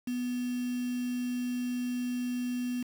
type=tone with quantisation; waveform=sine; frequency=246.9 Hz; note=B3; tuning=in tune; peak=-30 dBFS; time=0.07-2.83 s; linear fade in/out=5 ms; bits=7; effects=none